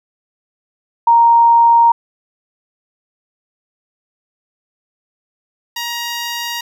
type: tone pair in turn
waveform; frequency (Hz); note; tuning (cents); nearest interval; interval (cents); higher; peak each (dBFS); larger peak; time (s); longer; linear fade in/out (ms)
sine / 10% pulse; 932.3 / 945.3; A#5 / A#5; 0 / +24; unison; 24; second; -6 / -12; first; 1.07-1.92 / 5.76-6.61; neither; 5
effects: none